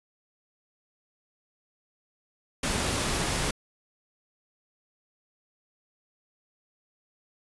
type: noise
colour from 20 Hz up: pink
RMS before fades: -28 dBFS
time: 2.63-3.51 s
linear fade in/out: 5 ms
effects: resampled to 24000 Hz